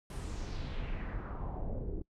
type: noise with low-pass filter sweep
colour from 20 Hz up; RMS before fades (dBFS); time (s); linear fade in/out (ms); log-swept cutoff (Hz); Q
brown; -38; 0.1-2.02; 2; 11000 to 340; 2.5
effects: noise-tail reverb RT60 0.1 s tail -24 dB re dry